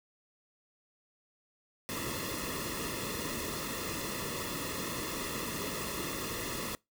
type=noise with comb filter; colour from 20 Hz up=pink; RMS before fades=-37 dBFS; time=1.89-6.75 s; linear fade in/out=0 ms; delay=1.3 ms; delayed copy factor=-0.8; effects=noise-tail reverb RT60 0.2 s tail -24 dB re dry